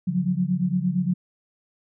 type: tone cluster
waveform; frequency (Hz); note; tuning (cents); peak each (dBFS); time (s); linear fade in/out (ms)
sine; 142.4 / 178.3 / 187; C#3 / F3 / F#3; +47 / +36 / +19; -29 / -23 / -25; 0.07-1.14; 10
effects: none